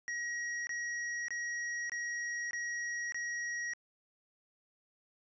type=tone bursts; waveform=square; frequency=1900 Hz; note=A#6; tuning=33 cents sharp; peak=-36 dBFS; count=6; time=0.08-3.735 s; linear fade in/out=0 ms; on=590 ms; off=23 ms; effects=resampled to 16000 Hz